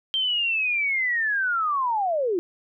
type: linear sweep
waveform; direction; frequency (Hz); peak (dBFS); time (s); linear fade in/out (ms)
sine; down; 3159 to 329.6; -21; 0.14-2.39; 0
effects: none